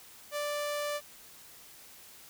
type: tone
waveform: sawtooth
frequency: 587.3 Hz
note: D5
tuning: in tune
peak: -28 dBFS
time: 0.31-1.01 s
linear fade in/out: 50 ms
effects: white hiss -53 dBFS RMS until 2.29 s